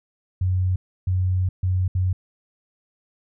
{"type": "tone bursts at uneven times", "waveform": "sine", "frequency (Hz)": 92.2, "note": "F#2", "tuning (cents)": -6, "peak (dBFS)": -18, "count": 4, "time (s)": [[0.41, 0.76], [1.07, 1.49], [1.63, 1.88], [1.95, 2.13]], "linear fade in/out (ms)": 5, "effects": []}